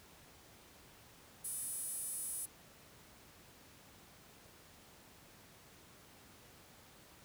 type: tone with high-pass filter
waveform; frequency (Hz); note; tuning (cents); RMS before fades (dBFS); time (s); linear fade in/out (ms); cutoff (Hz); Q
sawtooth; 602; D5; +43; -42; 1.44-2.46; 10; 10000; 6.6
effects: pink hiss -60 dBFS RMS until 7.24 s + high-pass 60 Hz 12 dB/octave